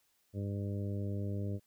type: harmonic tone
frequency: 100.5 Hz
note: G2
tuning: 44 cents sharp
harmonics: 1 / 2 / 3 / 4 / 5 / 6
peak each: -35 / -41 / -45 / -47 / -49 / -51 dBFS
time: 0.33-1.6 s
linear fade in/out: 50 ms
effects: white hiss -74 dBFS RMS until 1.66 s